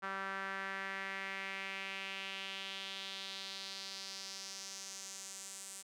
sawtooth tone with band-pass filter sweep, 193.7 Hz, G3, 20 cents flat, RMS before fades -44 dBFS, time 0.02-5.83 s, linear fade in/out 20 ms, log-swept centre 1400 to 8300 Hz, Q 2.7, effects none

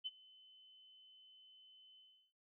sine tone with ADSR envelope, 3040 Hz, F#7, 46 cents sharp, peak -38 dBFS, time 0.04-2.33 s, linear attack 24 ms, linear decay 33 ms, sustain -23 dB, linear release 350 ms, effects none

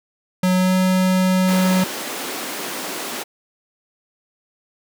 square tone with pitch glide, 183.9 to 185.71 Hz, F#3 to F#3, -10 to +7 cents, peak -15 dBFS, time 0.43-1.84 s, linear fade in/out 5 ms, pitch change +17 cents, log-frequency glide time 0.54-0.74 s
pink high-pass noise, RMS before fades -28 dBFS, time 1.47-3.24 s, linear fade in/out 20 ms, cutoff 240 Hz, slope 24 dB/octave
effects none

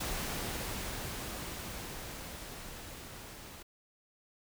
pink noise with level ramp, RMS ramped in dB -36 to -49 dBFS, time 0-3.63 s, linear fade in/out 10 ms, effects none

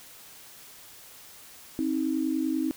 sine tone pair together, 265.5 / 315.7 Hz, C4 / D#4, +25 / +25 cents, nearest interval minor third, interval 300 cents, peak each -28 / -27 dBFS, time 1.79-2.71 s, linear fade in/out 0 ms, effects white hiss -49 dBFS RMS until 2.76 s

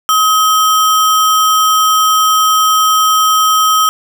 sine tone with sample-and-hold, 1270 Hz, D#6, 35 cents sharp, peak -7 dBFS, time 0.09-3.89 s, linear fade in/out 0 ms, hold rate 4410 Hz, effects none

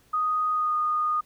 sine tone with pitch glide, 1244.5 to 1229.5 Hz, D#6 to D#6, 0 to -21 cents, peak -22 dBFS, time 0.13-1.21 s, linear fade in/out 10 ms, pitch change -21 cents, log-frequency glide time 0.53-0.75 s, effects pink hiss -61 dBFS RMS until 1.25 s

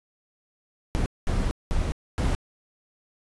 brown noise bursts at uneven times, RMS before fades -24 dBFS, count 4, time 0.95-1.06 / 1.27-1.51 / 1.71-1.92 / 2.18-2.35 s, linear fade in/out 0 ms, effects resampled to 24000 Hz

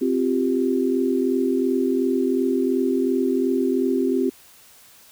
sine chord, C suspended fourth, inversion none, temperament equal, 261.6 / 349.2 / 392 Hz, C4 / F4 / G4, 0 / 0 / 0 cents, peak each -21 / -24 / -23 dBFS, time 0.01-4.3 s, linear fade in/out 10 ms, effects white hiss -50 dBFS RMS until 5.11 s

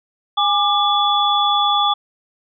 sine tone cluster, 821 / 1192 / 3431 Hz, G#5 / D6 / A7, -20 / +25 / -44 cents, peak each -18 dBFS, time 0.37-1.94 s, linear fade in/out 10 ms, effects none

